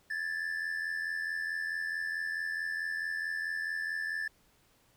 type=tone pair together; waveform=triangle; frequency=1675.4 / 1760 Hz; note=G#6 / A6; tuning=+15 / 0 cents; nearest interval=minor second; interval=85 cents; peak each=-37 / -32 dBFS; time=0.1-4.28 s; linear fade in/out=5 ms; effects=pink hiss -67 dBFS RMS until 4.96 s